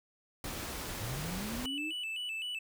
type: noise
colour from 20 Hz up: pink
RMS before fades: -40 dBFS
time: 0.44-1.66 s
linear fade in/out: 2 ms
type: linear sweep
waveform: sine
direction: up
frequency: 98 to 325.3 Hz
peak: -38 dBFS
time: 0.99-1.93 s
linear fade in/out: 50 ms
type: tone with vibrato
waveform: triangle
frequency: 2794 Hz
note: F7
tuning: in tune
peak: -34 dBFS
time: 1.65-2.59 s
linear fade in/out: 5 ms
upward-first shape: square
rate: 3.9 Hz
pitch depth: 100 cents each way
effects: none